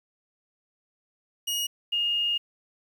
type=tone pair in turn; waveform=sawtooth / sine; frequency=2879 / 2843 Hz; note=F#7 / F7; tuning=-48 / +30 cents; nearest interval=unison; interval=22 cents; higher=first; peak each=-23 dBFS; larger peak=neither; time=1.47-1.67 / 1.92-2.38 s; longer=second; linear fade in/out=10 ms; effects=9-bit